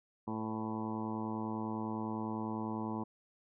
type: harmonic tone with a mistuned harmonic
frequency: 110 Hz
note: A2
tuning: in tune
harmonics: 1 / 2 / 3 / 4 / 5 / 6 / 7 / 8 / 9 / 10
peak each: -45 / -38 / -42 / -48 / -52 / -53 / -49 / -46 / -45 / -54 dBFS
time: 0.27-3.04 s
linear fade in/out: 10 ms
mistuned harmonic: 5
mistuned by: -33 cents
effects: none